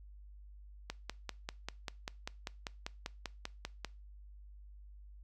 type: click train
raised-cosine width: 0.2 ms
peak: -21 dBFS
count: 16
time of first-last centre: 0.9-3.847 s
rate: 5.09 Hz
effects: noise-tail reverb RT60 0.3 s tail -22 dB re dry + added 50 Hz sine -51 dBFS peak until 5.23 s